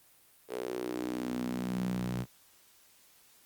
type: tone with high-pass filter sweep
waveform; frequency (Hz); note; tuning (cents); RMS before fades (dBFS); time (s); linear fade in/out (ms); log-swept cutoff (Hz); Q
sawtooth; 61.74; B1; 0; -35; 0.48-2.26; 50; 440 to 140; 4.7
effects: white hiss -62 dBFS RMS until 3.45 s + Opus 32 kbps